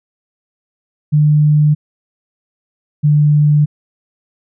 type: tone pair in turn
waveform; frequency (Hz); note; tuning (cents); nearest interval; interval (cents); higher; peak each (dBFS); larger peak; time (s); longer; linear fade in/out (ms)
sine; 150 / 148.62; D3 / D3; +37 / +21; unison; 16; first; -7; neither; 1.12-1.75 / 3.03-3.66; neither; 20
effects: none